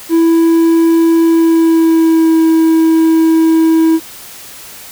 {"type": "tone with pitch glide", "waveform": "triangle", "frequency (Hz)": [330.4, 323.8], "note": ["E4", "E4"], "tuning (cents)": [4, -31], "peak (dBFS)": -4, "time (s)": [0.09, 4], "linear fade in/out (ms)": 50, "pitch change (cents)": -35, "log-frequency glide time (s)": [1.26, 2.36], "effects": ["white hiss -32 dBFS RMS until 4.91 s"]}